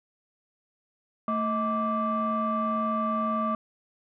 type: tone cluster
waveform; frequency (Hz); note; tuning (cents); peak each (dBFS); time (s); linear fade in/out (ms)
sine; 222.3 / 633 / 1169; A3 / D#5 / D6; +18 / +30 / -8; -28 / -31 / -26; 1.28-3.55; 2
effects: tanh soft clip ceiling -19 dBFS